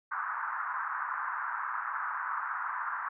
pink band-pass noise, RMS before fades -35 dBFS, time 0.11-3.09 s, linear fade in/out 10 ms, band 970 to 1600 Hz, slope 48 dB/octave, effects none

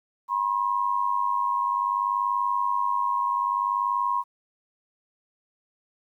sine tone pair together, 971 / 1071.6 Hz, B5 / C6, -30 / +41 cents, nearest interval major second, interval 171 cents, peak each -25 dBFS, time 0.28-4.24 s, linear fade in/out 50 ms, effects 10-bit

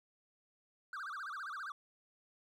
triangle tone with vibrato, 1351 Hz, E6, 42 cents sharp, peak -39 dBFS, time 0.93-1.72 s, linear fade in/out 2 ms, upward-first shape sine, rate 15 Hz, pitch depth 300 cents each way, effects none

